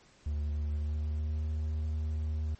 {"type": "tone with pitch glide", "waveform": "triangle", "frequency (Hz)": [73.9, 77.22], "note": ["D2", "D#2"], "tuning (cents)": [11, -13], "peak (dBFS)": -28, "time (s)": [0.26, 2.55], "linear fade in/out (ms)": 5, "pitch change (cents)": 76, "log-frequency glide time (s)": [0.4, 1.5], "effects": ["pink hiss -61 dBFS RMS until 2.59 s", "MP3 32 kbps"]}